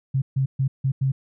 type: tone bursts at uneven times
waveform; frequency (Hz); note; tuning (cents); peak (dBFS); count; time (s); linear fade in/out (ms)
sine; 134.1; C3; +43; -18; 5; 0.14-0.22 / 0.36-0.46 / 0.59-0.68 / 0.84-0.92 / 1.01-1.12; 10
effects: none